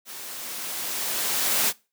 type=noise with level ramp; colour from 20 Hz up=white; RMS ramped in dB=-39 to -21 dBFS; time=0.05-1.73 s; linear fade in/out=50 ms; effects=noise-tail reverb RT60 0.3 s tail -23 dB re dry + high-pass 200 Hz 12 dB/octave